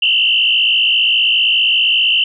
sine tone with frequency modulation, 2896 Hz, F#7, 38 cents flat, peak -10 dBFS, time 0.02-2.24 s, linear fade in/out 5 ms, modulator 55.1 Hz, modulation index 3.4, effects none

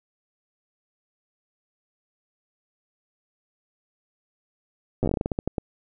slowing click train, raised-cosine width 2 ms, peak -11 dBFS, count 15, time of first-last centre 5.03-5.582 s, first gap 8 ms, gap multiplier 1.22, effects none

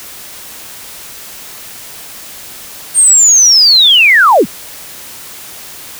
sine linear sweep, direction down, 8810 to 125.2 Hz, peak -3 dBFS, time 2.94-4.46 s, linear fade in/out 50 ms, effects white hiss -30 dBFS RMS until 5.99 s

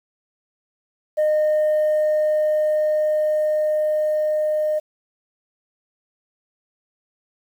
sine tone with level ramp, 612 Hz, D#5, 29 cents flat, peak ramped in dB -13 to -17 dBFS, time 1.17-4.8 s, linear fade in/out 20 ms, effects tanh soft clip ceiling -14 dBFS + 8-bit

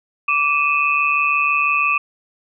sine tone cluster, 1162 / 2484 / 2630 Hz, D6 / D#7 / E7, -19 / -3 / -5 cents, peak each -19 dBFS, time 0.28-1.98 s, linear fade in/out 5 ms, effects none

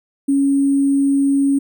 sine tone with sample-and-hold, 277.2 Hz, C#4, in tune, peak -12 dBFS, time 0.28-1.59 s, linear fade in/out 10 ms, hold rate 8820 Hz, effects none

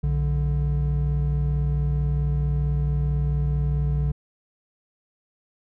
triangle tone pair together, 61.3 / 145.8 Hz, B1 / D3, -12 / -12 cents, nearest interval octave + minor third, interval 1500 cents, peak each -21 dBFS, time 0.03-4.12 s, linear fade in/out 10 ms, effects none

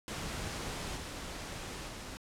pink noise with level steps, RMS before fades -39 / -42 / -44 dBFS, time 0.08-2.17 s, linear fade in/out 0 ms, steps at 0.96 / 1.87 s, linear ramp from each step 10 ms, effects low-pass 9000 Hz 12 dB/octave

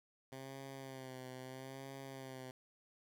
10% pulse tone with vibrato, 132 Hz, C3, 16 cents sharp, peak -39 dBFS, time 0.32-2.51 s, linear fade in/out 2 ms, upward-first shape sine, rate 0.77 Hz, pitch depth 49 cents each way, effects none

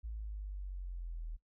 sine exponential sweep, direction down, 55.7 to 39.46 Hz, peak -39 dBFS, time 0.03-1.37 s, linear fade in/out 20 ms, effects noise-tail reverb RT60 0.1 s tail -18 dB re dry

